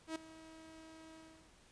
sawtooth tone with ADSR envelope, 320.3 Hz, E4, 50 cents flat, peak -33 dBFS, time 0.07-1.52 s, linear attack 86 ms, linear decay 6 ms, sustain -17 dB, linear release 360 ms, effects pink hiss -65 dBFS RMS until 1.71 s + resampled to 22050 Hz

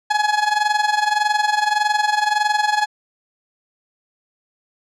30% pulse tone with amplitude modulation, 843 Hz, G#5, 26 cents sharp, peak -10 dBFS, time 0.1-2.86 s, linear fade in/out 10 ms, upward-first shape sine, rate 21.7 Hz, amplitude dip 75%, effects low-pass 6000 Hz 12 dB/octave

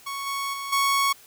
sawtooth tone with level steps, 1108.7 Hz, C#6, in tune, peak -26 / -23 / -27 / -16 dBFS, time 0.06-1.13 s, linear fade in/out 10 ms, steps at 0.26 / 0.53 / 0.72 s, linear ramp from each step 10 ms, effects white hiss -51 dBFS RMS until 1.26 s

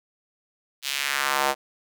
square tone with high-pass filter sweep, 69.3 Hz, C#2, in tune, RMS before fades -25 dBFS, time 0.82-1.55 s, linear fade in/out 50 ms, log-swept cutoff 3500 to 650 Hz, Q 1.5, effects none

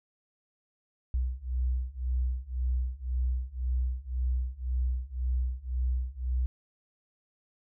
sine beating tone pair, 61.74 / 63.64 Hz, B1 / C2, 0 / -47 cents, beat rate 1.9 Hz, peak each -31 / -30 dBFS, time 1.14-6.46 s, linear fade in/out 0 ms, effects none

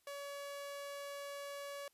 sawtooth tone, 566 Hz, C#5, 36 cents sharp, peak -40 dBFS, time 0.07-1.88 s, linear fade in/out 2 ms, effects white hiss -75 dBFS RMS until 1.93 s + resampled to 32000 Hz

